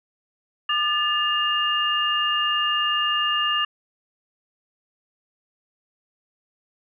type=tone cluster; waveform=sine; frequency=1206 / 1736 / 2823 Hz; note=D6 / A6 / F7; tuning=+46 / -24 / +18 cents; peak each=-24 / -28 / -22 dBFS; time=0.69-3.65 s; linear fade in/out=5 ms; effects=none